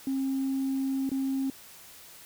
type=tone with dropouts; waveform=sine; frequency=268.5 Hz; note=C4; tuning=45 cents sharp; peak=-25 dBFS; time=0.07-1.5 s; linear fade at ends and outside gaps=2 ms; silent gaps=1.093-1.116 s; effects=tanh soft clip ceiling -23 dBFS + white hiss -50 dBFS RMS until 2.25 s